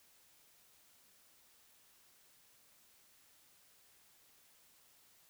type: silence
effects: white hiss -67 dBFS RMS until 5.29 s